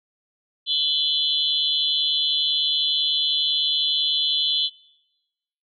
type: tone cluster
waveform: sine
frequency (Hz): 3037 / 3349 / 3499 / 4047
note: F#7 / G#7 / A7 / B7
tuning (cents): +44 / +14 / -10 / +42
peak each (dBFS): -25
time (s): 0.66-4.7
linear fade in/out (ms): 50
effects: noise-tail reverb RT60 1.0 s tail -23 dB re dry